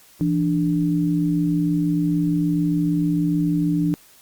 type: tone pair together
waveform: sine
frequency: 167.99 / 294.6 Hz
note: E3 / D4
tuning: +33 / +6 cents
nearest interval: minor seventh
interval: 973 cents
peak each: -20 / -20 dBFS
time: 0.21-3.94 s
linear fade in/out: 0 ms
effects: white hiss -51 dBFS RMS until 4.21 s + Opus 48 kbps